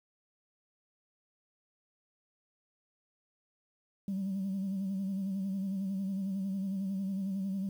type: tone with vibrato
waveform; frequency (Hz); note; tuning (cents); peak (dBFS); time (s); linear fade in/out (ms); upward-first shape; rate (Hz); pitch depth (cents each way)
sine; 193.5; G3; -22; -30; 4.08-7.69; 2; sine; 11; 51
effects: tanh soft clip ceiling -29 dBFS + 10-bit